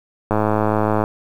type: click train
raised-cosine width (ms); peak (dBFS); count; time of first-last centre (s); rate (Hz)
1; -4; 79; 0.31-1.039; 107
effects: 7-bit